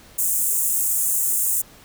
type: high-pass noise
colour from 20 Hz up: pink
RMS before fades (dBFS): -21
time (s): 0.18-1.62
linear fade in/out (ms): 10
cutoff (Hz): 7300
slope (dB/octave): 48
effects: pink hiss -48 dBFS RMS until 1.84 s